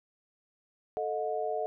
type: chord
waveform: sine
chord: D# diminished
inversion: second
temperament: equal with one note detuned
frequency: 440 / 622.3 / 721.4 Hz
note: A4 / D#5 / F#5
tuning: 0 / 0 / -44 cents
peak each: -34 dBFS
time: 0.97-1.66 s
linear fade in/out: 0 ms
effects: none